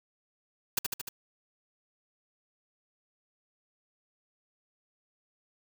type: noise with echo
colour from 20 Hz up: white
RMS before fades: -27 dBFS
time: 0.77-0.79 s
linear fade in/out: 5 ms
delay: 75 ms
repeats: 4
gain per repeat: -3 dB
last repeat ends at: 1.09 s
effects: none